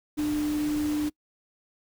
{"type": "tone in noise", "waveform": "sine", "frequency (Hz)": 299.1, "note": "D4", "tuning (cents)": 32, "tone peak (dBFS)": -24, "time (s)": [0.17, 1.1], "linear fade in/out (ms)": 20, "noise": "pink", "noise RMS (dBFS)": -39, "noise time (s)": [0.17, 1.1], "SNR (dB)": 12, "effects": ["noise-tail reverb RT60 0.1 s tail -25 dB re dry"]}